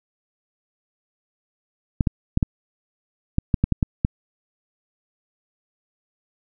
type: clicks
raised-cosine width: 5 ms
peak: -5 dBFS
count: 10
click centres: 2.008 / 2.072 / 2.374 / 2.428 / 3.384 / 3.542 / 3.64 / 3.723 / 3.828 / 4.049 s
effects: none